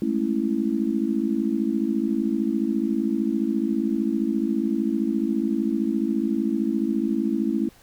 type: chord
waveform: sine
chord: A major seventh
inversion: third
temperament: just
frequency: 206.2 / 220 / 275 / 330 Hz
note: G#3 / A3 / C#4 / E4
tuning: -12 / 0 / -14 / +2 cents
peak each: -30 / -25 / -26 / -26 dBFS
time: 0.02-7.69 s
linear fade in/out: 2 ms
effects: pink hiss -54 dBFS RMS until 7.82 s